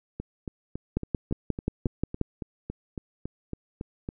two click trains, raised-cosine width 3 ms, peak -20 / -12 dBFS, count 15 / 8, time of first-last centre 0.2-4.089 / 0.97-2.213 s, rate 3.6 / 5.63 Hz, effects none

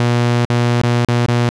sawtooth tone with dropouts, 120 Hz, B2, 49 cents flat, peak -8 dBFS, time 0-1.49 s, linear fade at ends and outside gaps 0 ms, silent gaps 0.451-0.5 / 0.817-0.835 / 1.048-1.086 / 1.261-1.283 s, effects low-pass 6000 Hz 12 dB/octave

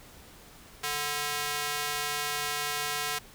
square tone with high-pass filter, 146.83 Hz, D3, in tune, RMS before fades -32 dBFS, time 0.83-3.19 s, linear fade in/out 10 ms, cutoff 1100 Hz, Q 0.53, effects pink hiss -52 dBFS RMS until 3.34 s

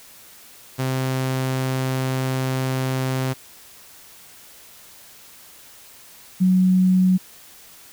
sawtooth / sine tone pair in turn, 130.81 / 184.99 Hz, C3 / F#3, 0 / 0 cents, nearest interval tritone, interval 600 cents, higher second, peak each -17 / -13 dBFS, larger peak second, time 0.78-3.34 / 6.4-7.18 s, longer first, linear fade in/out 20 ms, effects white hiss -46 dBFS RMS until 7.92 s

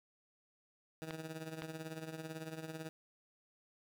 15% pulse tone with tremolo, 159.6 Hz, D#3, 44 cents sharp, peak -34 dBFS, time 1.02-2.89 s, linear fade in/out 0 ms, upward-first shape triangle, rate 18 Hz, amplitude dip 75%
clicks, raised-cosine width 0.3 ms, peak -26 dBFS, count 2, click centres 1.108 / 1.621 s
effects none

